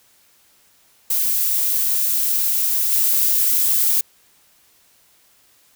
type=noise with level steps; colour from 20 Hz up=violet; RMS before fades=-19 / -17 dBFS; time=1.1-4.01 s; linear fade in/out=5 ms; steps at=2.91 s; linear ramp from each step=20 ms; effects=white hiss -56 dBFS RMS until 5.75 s